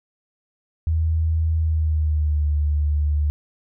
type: tone with pitch glide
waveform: sine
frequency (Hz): 80.4 to 74.15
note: E2 to D2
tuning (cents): -43 to +17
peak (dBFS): -17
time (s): 0.87-3.3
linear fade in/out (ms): 0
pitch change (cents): -140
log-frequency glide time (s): 1.57-2.46
effects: none